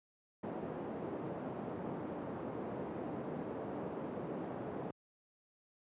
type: band-pass noise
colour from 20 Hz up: pink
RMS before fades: -42 dBFS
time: 0.43-4.91 s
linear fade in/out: 5 ms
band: 200 to 650 Hz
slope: 12 dB/octave
effects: high-pass 80 Hz 12 dB/octave + resampled to 8000 Hz